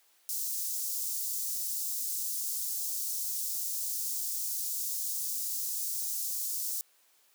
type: high-pass noise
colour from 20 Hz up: white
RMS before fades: -34 dBFS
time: 0.29-6.81 s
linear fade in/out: 0 ms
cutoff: 5400 Hz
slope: 24 dB/octave
effects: white hiss -66 dBFS RMS until 7.34 s + high-pass 400 Hz 12 dB/octave